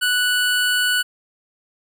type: tone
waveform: 25% pulse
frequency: 1480 Hz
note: F#6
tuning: in tune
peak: -13 dBFS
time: 0.01-1.03 s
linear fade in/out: 20 ms
effects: none